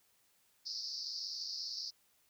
white band-pass noise, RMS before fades -42 dBFS, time 0.65-1.91 s, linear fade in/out 20 ms, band 4400 to 5400 Hz, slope 96 dB/octave, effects white hiss -72 dBFS RMS until 2.29 s

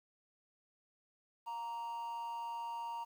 triangle tone with amplitude modulation, 932.3 Hz, A#5, in tune, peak -35 dBFS, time 1.46-3.05 s, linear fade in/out 20 ms, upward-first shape sine, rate 223 Hz, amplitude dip 50%, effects 11-bit

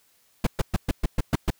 brown noise bursts, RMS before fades -20 dBFS, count 8, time 0.44-1.504 s, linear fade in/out 5 ms, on 28 ms, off 120 ms, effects white hiss -63 dBFS RMS until 1.59 s

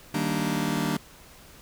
sawtooth chord, Eb major seventh, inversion none, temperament just, 155.56 / 194.45 / 233.3 / 291.7 Hz, Eb3 / G3 / Bb3 / D4, 0 / -14 / +2 / -12 cents, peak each -26 dBFS, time 0.14-0.97 s, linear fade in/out 5 ms, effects pink hiss -50 dBFS RMS until 1.61 s

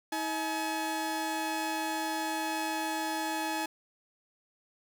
sawtooth tone pair together, 318.8 / 849.8 Hz, D#4 / G#5, +42 / +40 cents, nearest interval octave + perfect fourth, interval 1698 cents, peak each -31 / -29 dBFS, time 0.12-3.66 s, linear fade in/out 5 ms, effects none

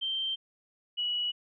sine tone pair in turn, 3136 / 2930 Hz, G7 / F#7, 0 / -18 cents, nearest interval minor second, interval 118 cents, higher first, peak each -29 / -28 dBFS, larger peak second, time 0.01-0.36 / 0.97-1.32 s, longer neither, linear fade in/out 20 ms, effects none

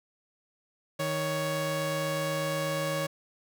sawtooth tone pair together, 156.3 / 557 Hz, D#3 / C#5, +8 / +8 cents, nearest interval octave + minor seventh, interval 2200 cents, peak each -29 / -26 dBFS, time 0.99-3.07 s, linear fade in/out 10 ms, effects none

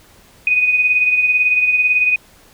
sine beating tone pair, 2489 / 2507 Hz, D#7 / D#7, 0 / +12 cents, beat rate 18 Hz, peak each -12 / -21 dBFS, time 0.47-2.16 s, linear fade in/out 2 ms, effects pink hiss -48 dBFS RMS until 2.53 s

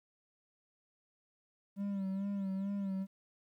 triangle tone with vibrato, 196 Hz, G3, in tune, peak -32 dBFS, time 1.76-3.07 s, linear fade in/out 50 ms, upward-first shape sine, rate 2.3 Hz, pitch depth 48 cents each way, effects 12-bit

